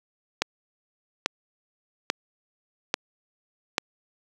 click train, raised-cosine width 0.2 ms, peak -4 dBFS, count 5, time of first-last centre 0.42-3.781 s, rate 1.19 Hz, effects high-pass 200 Hz 12 dB/octave + 7-bit

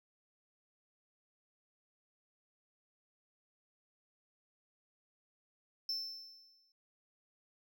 triangle tone with exponential decay, 5320 Hz, E8, 15 cents sharp, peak -32 dBFS, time 5.89-6.72 s, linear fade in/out 2 ms, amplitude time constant 180 ms, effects noise-tail reverb RT60 0.4 s tail -25 dB re dry

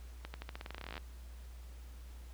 accelerating click train, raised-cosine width 0.3 ms, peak -27 dBFS, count 20, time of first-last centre 0.25-0.979 s, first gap 90 ms, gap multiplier 0.89, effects added 60 Hz sine -47 dBFS peak until 2.33 s + pink hiss -62 dBFS RMS until 2.33 s

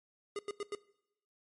square tone bursts, 410 Hz, G#4, 22 cents flat, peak -36 dBFS, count 4, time 0.36-0.75 s, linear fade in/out 2 ms, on 30 ms, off 90 ms, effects noise-tail reverb RT60 0.8 s tail -21 dB re dry + MP3 48 kbps

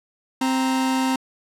45% pulse tone pair together, 261.6 / 932.2 Hz, C4 / A#5, 0 / 0 cents, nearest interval octave + minor seventh, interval 2200 cents, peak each -20 / -26 dBFS, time 0.41-1.16 s, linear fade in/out 5 ms, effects low-pass 12000 Hz 12 dB/octave

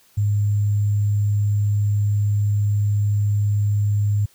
sine tone with sample-and-hold, 103.1 Hz, G#2, 12 cents flat, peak -16 dBFS, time 0.17-4.26 s, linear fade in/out 10 ms, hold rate 7350 Hz, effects white hiss -56 dBFS RMS until 4.34 s

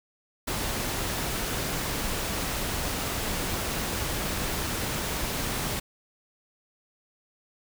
pink noise, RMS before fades -30 dBFS, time 0.47-5.8 s, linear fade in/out 10 ms, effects none

